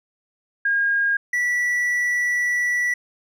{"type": "tone pair in turn", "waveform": ["sine", "triangle"], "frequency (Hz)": [1624, 1954.8], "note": ["G#6", "B6"], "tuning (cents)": [-39, -18], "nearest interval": "minor third", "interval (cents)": 321, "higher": "second", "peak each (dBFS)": -17, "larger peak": "neither", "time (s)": [[0.65, 1.17], [1.33, 2.94]], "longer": "second", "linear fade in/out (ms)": 5, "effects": []}